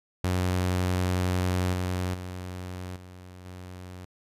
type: tone with level steps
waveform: sawtooth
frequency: 91.1 Hz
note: F#2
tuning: 26 cents flat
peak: -20 / -23 / -31 / -40 / -36 dBFS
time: 0.24-4.05 s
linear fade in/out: 0 ms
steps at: 1.73 / 2.14 / 2.96 / 3.45 s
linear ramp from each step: 5 ms
effects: resampled to 32000 Hz